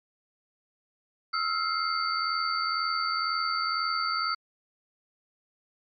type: tone cluster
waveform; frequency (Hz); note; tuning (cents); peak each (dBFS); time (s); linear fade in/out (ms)
sine; 1291 / 1373 / 2109 / 4569; E6 / F6 / C7 / D8; -37 / -30 / +13 / -48; -30 / -30 / -38 / -31; 1.33-4.35; 10
effects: MP3 64 kbps